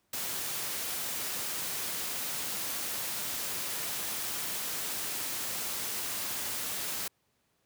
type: noise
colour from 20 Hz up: white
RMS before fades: -35 dBFS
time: 0.13-7.08 s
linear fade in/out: 5 ms
effects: pink hiss -74 dBFS RMS until 7.65 s + high-pass 80 Hz 12 dB/octave

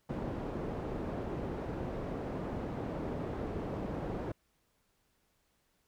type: low-pass noise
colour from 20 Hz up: white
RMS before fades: -38 dBFS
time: 0.09-4.32 s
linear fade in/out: 5 ms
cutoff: 460 Hz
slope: 12 dB/octave
effects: pink hiss -75 dBFS RMS until 5.87 s

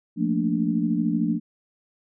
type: chord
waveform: sine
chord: Bb major seventh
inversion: second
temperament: equal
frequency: 174.61 / 220 / 233.1 / 293.7 Hz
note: F3 / A3 / Bb3 / D4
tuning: 0 / 0 / 0 / 0 cents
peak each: -26 dBFS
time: 0.16-1.4 s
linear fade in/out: 50 ms
effects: none

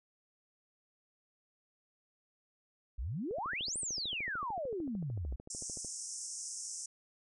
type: exponential two-way sweep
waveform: sine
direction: up then down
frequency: 48.28 to 9397 to 54.9 Hz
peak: -35 dBFS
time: 2.98-5.36 s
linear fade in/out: 10 ms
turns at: 3.78 s
type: click train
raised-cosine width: 2 ms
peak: -35 dBFS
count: 35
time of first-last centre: 3.31-5.847 s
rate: 13.4 Hz
type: band-pass noise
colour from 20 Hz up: pink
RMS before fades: -43 dBFS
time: 5.5-6.86 s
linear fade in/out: 5 ms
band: 5400 to 9400 Hz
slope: 96 dB/octave
effects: none

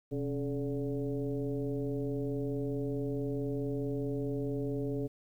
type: tone with frequency modulation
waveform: sine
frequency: 277.7 Hz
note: C#4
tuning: 3 cents sharp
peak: -31 dBFS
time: 0.11-5.08 s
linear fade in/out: 20 ms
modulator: 150 Hz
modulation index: 1.4
effects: 11-bit

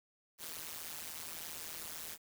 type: noise with amplitude modulation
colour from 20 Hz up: white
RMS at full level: -41 dBFS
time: 0.38-2.18 s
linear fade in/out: 50 ms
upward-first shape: sine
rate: 161 Hz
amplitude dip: 100%
effects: none

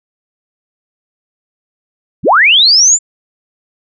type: linear sweep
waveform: sine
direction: up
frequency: 71.2 to 7320 Hz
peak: -4 dBFS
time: 2.23-2.99 s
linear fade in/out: 50 ms
effects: none

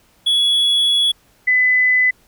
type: tone pair in turn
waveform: triangle / sine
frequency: 3376 / 2007 Hz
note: G#7 / B6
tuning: +28 / +27 cents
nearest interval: major sixth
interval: 901 cents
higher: first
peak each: -11 dBFS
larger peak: neither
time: 0.26-1.12 / 1.47-2.11 s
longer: first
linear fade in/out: 10 ms
effects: pink hiss -55 dBFS RMS until 2.27 s

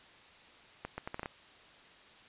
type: accelerating click train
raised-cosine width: 0.5 ms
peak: -23 dBFS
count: 7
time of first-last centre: 0.85-1.259 s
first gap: 130 ms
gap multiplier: 0.73
effects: white hiss -57 dBFS RMS until 2.28 s + resampled to 8000 Hz

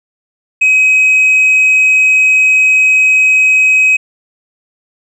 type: tone with tanh clipping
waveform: sine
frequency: 2535 Hz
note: D#7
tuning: 32 cents sharp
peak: -6 dBFS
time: 0.61-3.97 s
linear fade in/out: 10 ms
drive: 1 dB
effects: none

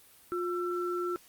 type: tone pair together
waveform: sine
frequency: 354.9 / 1341 Hz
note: F4 / E6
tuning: +28 / +29 cents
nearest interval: octave + major seventh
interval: 2301 cents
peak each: -31 / -35 dBFS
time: 0.32-1.16 s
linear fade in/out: 0 ms
effects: white hiss -58 dBFS RMS until 1.28 s + Opus 32 kbps

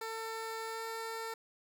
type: tone with pitch glide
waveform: 15% pulse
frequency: 448 to 451.1 Hz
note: A4 to A4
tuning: +31 to +43 cents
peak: -32 dBFS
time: 0.01-1.34 s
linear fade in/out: 5 ms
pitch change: +12 cents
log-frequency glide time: 0.69-0.8 s
effects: none

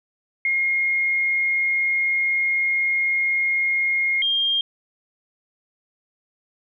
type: tone pair in turn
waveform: sine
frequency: 2142 / 3209 Hz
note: C7 / G7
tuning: +40 / +40 cents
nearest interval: perfect fifth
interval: 700 cents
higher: second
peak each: -18 / -18 dBFS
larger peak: neither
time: 0.45-4.22 / 4.22-4.61 s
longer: first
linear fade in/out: 2 ms
effects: none

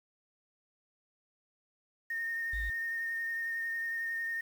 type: tone with vibrato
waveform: sine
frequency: 1836 Hz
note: A#6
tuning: 27 cents flat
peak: -32 dBFS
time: 2.1-4.41 s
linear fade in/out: 5 ms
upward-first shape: sine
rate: 11 Hz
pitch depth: 17 cents each way
type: tone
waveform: sine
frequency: 55 Hz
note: A1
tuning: in tune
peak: -33 dBFS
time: 2.53-2.7 s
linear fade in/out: 5 ms
effects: tanh soft clip ceiling -27 dBFS + 9-bit

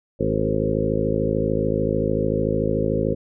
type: harmonic tone with a mistuned harmonic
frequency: 53.5 Hz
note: A1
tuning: 48 cents flat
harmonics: 1 / 2 / 3 / 4 / 5 / 6 / 7 / 8 / 9 / 10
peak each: -31 / -28 / -27 / -28 / -28 / -32 / -27 / -30 / -27 / -27 dBFS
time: 0.19-3.15 s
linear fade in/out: 20 ms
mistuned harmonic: 8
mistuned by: +21 cents
effects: none

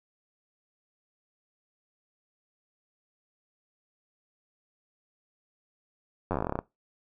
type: slowing click train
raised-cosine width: 1 ms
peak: -15 dBFS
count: 15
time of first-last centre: 6.31-6.59 s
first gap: 10 ms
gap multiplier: 1.1
effects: noise-tail reverb RT60 0.2 s tail -20 dB re dry

